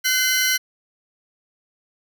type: tone cluster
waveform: 25% pulse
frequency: 1515 / 2063 / 5710 Hz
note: F#6 / C7 / F8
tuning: +40 / -25 / +37 cents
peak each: -18 dBFS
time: 0.04-0.58 s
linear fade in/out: 20 ms
effects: none